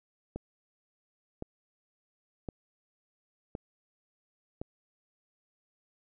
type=click train; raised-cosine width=2 ms; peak=-23 dBFS; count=5; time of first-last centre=0.36-4.615 s; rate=0.94 Hz; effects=none